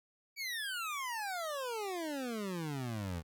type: exponential sweep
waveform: 25% pulse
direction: down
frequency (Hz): 2315 to 79.5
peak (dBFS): -33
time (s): 0.36-3.23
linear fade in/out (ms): 50
effects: none